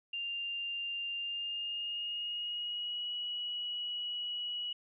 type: tone with pitch glide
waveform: sine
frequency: 2794 to 2923 Hz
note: F7 to F#7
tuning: 0 to -22 cents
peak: -35 dBFS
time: 0.13-4.73 s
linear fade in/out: 5 ms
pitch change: +78 cents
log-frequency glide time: 1.17-3.1 s
effects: none